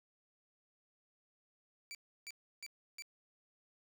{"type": "tone bursts", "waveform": "20% pulse", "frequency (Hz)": 2324, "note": "D7", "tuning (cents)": -19, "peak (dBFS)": -40, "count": 4, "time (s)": [1.91, 3.022], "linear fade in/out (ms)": 0, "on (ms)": 38, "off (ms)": 320, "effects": []}